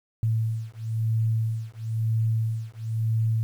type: beating tone pair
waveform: sine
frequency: 111.5 / 112.5 Hz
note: A2 / A2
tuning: +23 / +39 cents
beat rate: 1 Hz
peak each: -26 dBFS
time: 0.23-3.43 s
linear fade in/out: 0 ms
effects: 9-bit